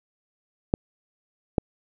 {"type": "clicks", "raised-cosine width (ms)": 2, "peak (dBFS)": -6, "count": 2, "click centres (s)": [0.739, 1.582], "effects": []}